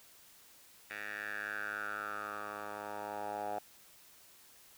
10% pulse tone with band-pass filter sweep, 103.7 Hz, G#2, 2 cents flat, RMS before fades -41 dBFS, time 0.9-3.59 s, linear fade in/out 5 ms, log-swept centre 2000 to 770 Hz, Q 6, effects white hiss -60 dBFS RMS until 4.77 s

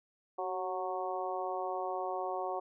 harmonic tone with a mistuned harmonic, 183.9 Hz, F#3, 10 cents flat, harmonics 2 / 3 / 4 / 5 / 6, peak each -40 / -40 / -37 / -42 / -42 dBFS, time 0.38-2.6 s, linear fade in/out 10 ms, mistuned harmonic 2, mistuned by +38 cents, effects none

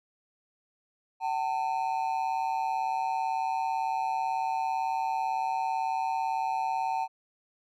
triangle ring-modulated tone, 830.6 Hz, G#5, in tune, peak -22 dBFS, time 1.2-7.08 s, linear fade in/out 50 ms, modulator 69 Hz, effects none

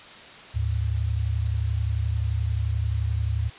sine tone pair together, 75.24 / 106.7 Hz, D2 / G#2, +42 / +47 cents, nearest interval tritone, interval 605 cents, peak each -25 dBFS, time 0.54-3.5 s, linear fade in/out 20 ms, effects white hiss -44 dBFS RMS until 3.58 s + resampled to 8000 Hz

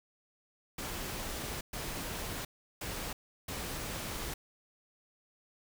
pink noise bursts at uneven times, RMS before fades -39 dBFS, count 4, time 0.78-1.61 / 1.73-2.45 / 2.81-3.13 / 3.48-4.34 s, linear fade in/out 5 ms, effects none

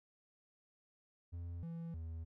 triangle tone with pitch steps, 85.9 / 166.7 / 81.7 Hz, F2 / E3 / E2, -28 / +20 / -15 cents, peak -40 dBFS, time 1.32-2.25 s, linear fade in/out 20 ms, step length 310 ms, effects none

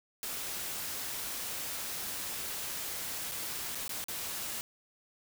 white noise with dropouts, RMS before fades -38 dBFS, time 0.23-4.61 s, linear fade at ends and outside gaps 0 ms, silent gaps 3.314-3.319 / 3.748-3.754 / 3.879-3.893 / 4.041-4.084 s, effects none

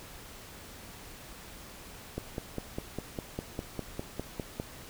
click train, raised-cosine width 2 ms, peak -20 dBFS, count 13, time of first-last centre 2.18-4.599 s, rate 4.96 Hz, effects pink hiss -48 dBFS RMS until 4.89 s

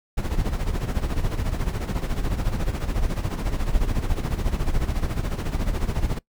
brown noise with tremolo, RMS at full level -21 dBFS, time 0.17-6.19 s, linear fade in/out 10 ms, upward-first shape sine, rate 14 Hz, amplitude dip 70%, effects noise-tail reverb RT60 0.1 s tail -22 dB re dry

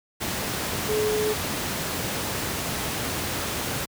sine tone in noise, 426.9 Hz, G#4, 48 cents sharp, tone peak -22 dBFS, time 0.88-1.34 s, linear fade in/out 20 ms, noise pink, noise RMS -28 dBFS, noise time 0.2-3.86 s, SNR +3 dB, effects high-pass 80 Hz 12 dB/octave

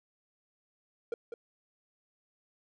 triangle tone with echo, 466.2 Hz, A#4, in tune, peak -29 dBFS, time 1.12-1.14 s, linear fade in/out 2 ms, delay 200 ms, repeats 1, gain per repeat -7 dB, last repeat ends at 1.34 s, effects none

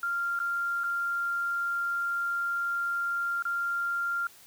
sine tone with dropouts, 1391 Hz, F6, 7 cents flat, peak -27 dBFS, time 0.03-4.27 s, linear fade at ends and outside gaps 2 ms, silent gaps 0.391-0.4 / 0.836-0.84 / 3.424-3.452 s, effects white hiss -54 dBFS RMS until 4.46 s

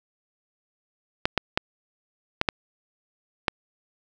clicks, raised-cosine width 0.3 ms, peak -4 dBFS, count 6, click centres 1.255 / 1.377 / 1.575 / 2.414 / 2.488 / 3.482 s, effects none

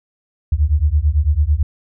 sine beating tone pair, 70.4 / 79.4 Hz, C#2 / D#2, +27 / +36 cents, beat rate 9 Hz, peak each -15 dBFS, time 0.52-1.63 s, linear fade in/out 5 ms, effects none

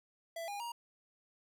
square tone with pitch steps, 666 / 813 / 944 Hz, E5 / G#5 / A#5, +18 / -37 / +22 cents, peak -40 dBFS, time 0.36-0.72 s, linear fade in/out 5 ms, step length 120 ms, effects none

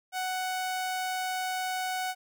sawtooth tone, 743 Hz, F#5, 7 cents sharp, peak -26 dBFS, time 0.12-2.15 s, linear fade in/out 50 ms, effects none

